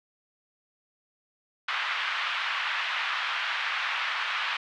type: band-pass noise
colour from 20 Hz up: pink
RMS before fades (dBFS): -30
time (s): 1.68-4.57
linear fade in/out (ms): 5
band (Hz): 1100 to 3300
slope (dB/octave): 24
effects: none